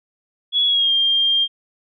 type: tone with pitch glide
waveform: sine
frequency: 3371 to 3200 Hz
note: G#7 to G7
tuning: +25 to +35 cents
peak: -14 dBFS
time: 0.52-1.48 s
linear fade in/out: 50 ms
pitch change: -90 cents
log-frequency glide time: 0.66-0.92 s
effects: none